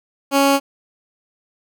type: tone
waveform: 15% pulse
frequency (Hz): 277.2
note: C#4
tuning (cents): 0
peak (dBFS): -6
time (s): 0.31-0.6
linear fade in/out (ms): 50
effects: none